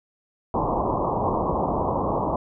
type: low-pass noise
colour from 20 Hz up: white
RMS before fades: -24 dBFS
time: 0.54-2.36 s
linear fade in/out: 2 ms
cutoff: 1100 Hz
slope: 96 dB/octave
effects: none